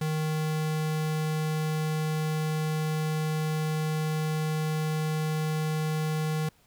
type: tone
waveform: square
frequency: 155.6 Hz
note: D#3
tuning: in tune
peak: -27 dBFS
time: 0.01-6.49 s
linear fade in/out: 5 ms
effects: pink hiss -63 dBFS RMS until 6.66 s